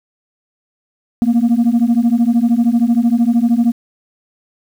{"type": "beating tone pair", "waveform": "sine", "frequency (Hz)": [228.8, 241.8], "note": ["A#3", "B3"], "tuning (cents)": [-32, -36], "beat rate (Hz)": 13, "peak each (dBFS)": -11, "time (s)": [1.22, 3.72], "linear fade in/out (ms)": 0, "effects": ["tanh soft clip ceiling -7 dBFS", "7-bit"]}